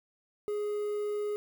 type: tone with quantisation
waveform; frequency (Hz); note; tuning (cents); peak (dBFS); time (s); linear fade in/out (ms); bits
triangle; 416.7; G#4; +6; -28; 0.48-1.36; 0; 9
effects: none